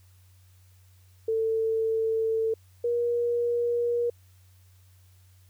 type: tone pair in turn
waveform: sine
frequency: 446.2 / 476.3 Hz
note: A4 / A#4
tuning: +24 / +37 cents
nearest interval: minor second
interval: 113 cents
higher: second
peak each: -23 dBFS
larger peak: neither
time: 1.28-2.54 / 2.84-4.1 s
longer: neither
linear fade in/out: 5 ms
effects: added 92 Hz sine -54 dBFS peak until 5.49 s + white hiss -65 dBFS RMS until 5.49 s